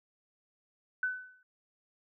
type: tone with exponential decay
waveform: sine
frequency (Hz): 1505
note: F#6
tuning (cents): +29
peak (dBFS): -26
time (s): 1.03-1.43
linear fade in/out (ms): 2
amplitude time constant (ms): 86
effects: none